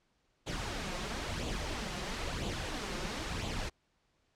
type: noise with flanger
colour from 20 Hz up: pink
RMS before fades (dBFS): -37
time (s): 0.46-3.7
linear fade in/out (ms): 20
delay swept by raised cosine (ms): 0.27 to 5.67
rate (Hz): 1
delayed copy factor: +0.55
effects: pink hiss -75 dBFS RMS until 4.35 s + low-pass 6000 Hz 12 dB/octave